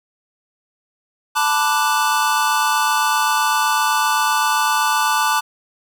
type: chord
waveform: square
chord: B minor seventh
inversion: third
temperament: equal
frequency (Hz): 880 / 987.8 / 1174.7 / 1480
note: A5 / B5 / D6 / F#6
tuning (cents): 0 / 0 / 0 / 0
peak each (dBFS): -20 / -24 / -21 / -23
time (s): 1.35-5.41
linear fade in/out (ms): 20
effects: none